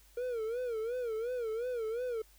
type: tone with vibrato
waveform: triangle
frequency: 469.1 Hz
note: A#4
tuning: 11 cents sharp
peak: -31 dBFS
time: 0.17-2.22 s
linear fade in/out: 5 ms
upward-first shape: sine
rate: 2.8 Hz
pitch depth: 130 cents each way
effects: added 50 Hz sine -61 dBFS peak until 2.38 s + white hiss -64 dBFS RMS until 2.38 s